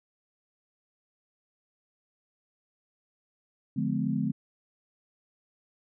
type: chord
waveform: sine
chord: D diminished seventh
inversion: none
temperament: just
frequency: 146.83 / 176.2 / 211.4 / 253.7 Hz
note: D3 / F3 / Ab3 / Cb4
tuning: 0 / +16 / +31 / +47 cents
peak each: -32 / -33 / -30 / -31 dBFS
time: 3.76-4.32 s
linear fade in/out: 10 ms
effects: none